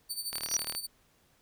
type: tone with tremolo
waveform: 20% pulse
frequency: 4558 Hz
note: C#8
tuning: 47 cents sharp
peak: -26 dBFS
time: 0.09-0.87 s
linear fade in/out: 20 ms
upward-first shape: sine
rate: 12 Hz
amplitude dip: 75%
type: click train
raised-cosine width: 0.2 ms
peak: -20 dBFS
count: 17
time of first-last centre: 0.33-0.75 s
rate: 38.1 Hz
type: tone with exponential growth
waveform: sine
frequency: 5810 Hz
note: F#8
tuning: 32 cents flat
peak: -22 dBFS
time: 0.4-0.57 s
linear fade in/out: 5 ms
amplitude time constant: 35 ms
effects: pink hiss -67 dBFS RMS until 1.41 s